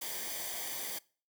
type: noise with comb filter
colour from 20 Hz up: white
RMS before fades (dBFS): -39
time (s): 0.01-0.99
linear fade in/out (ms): 10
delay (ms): 0.74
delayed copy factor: -0.7
effects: noise-tail reverb RT60 0.4 s tail -23 dB re dry